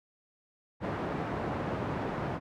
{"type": "band-pass noise", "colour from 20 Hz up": "pink", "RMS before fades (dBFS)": -34, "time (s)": [0.8, 2.4], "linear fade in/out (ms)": 50, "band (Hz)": [110, 1200], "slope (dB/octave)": 12, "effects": []}